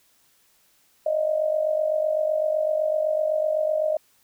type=tone with amplitude modulation; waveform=sine; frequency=620 Hz; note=D#5; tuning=6 cents flat; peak=-17 dBFS; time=1.06-3.97 s; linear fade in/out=5 ms; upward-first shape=sine; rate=47.9 Hz; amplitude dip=70%; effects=white hiss -62 dBFS RMS until 4.23 s

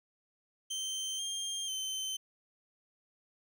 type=tone with pitch steps; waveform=25% pulse; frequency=3118 / 3198 / 3085 Hz; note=G7 / G7 / G7; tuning=-10 / +34 / -28 cents; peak=-31 dBFS; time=0.7-2.17 s; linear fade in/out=10 ms; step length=490 ms; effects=none

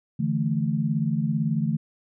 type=chord; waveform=sine; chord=D suspended second; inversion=none; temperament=equal; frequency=146.83 / 164.81 / 220 Hz; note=D3 / E3 / A3; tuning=0 / 0 / 0 cents; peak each=-26 dBFS; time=0.19-1.77 s; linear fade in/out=10 ms; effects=none

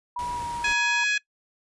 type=tone with pitch glide; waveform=sine; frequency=970 to 949.5 Hz; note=B5 to A#5; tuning=-31 to +32 cents; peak=-28 dBFS; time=0.16-1.04 s; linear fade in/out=5 ms; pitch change=-37 cents; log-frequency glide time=0.34-0.43 s
type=noise; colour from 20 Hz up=pink; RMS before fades=-40 dBFS; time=0.19-0.73 s; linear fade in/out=0 ms
type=harmonic tone; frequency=837 Hz; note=G#5; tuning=13 cents sharp; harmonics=2 / 3 / 4 / 5 / 6 / 7 / 8 / 9; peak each=-24 / -25 / -33 / -36 / -41 / -39 / -44 / -40 dBFS; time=0.64-1.18 s; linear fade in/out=5 ms
effects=noise-tail reverb RT60 0.1 s tail -21 dB re dry + resampled to 24000 Hz

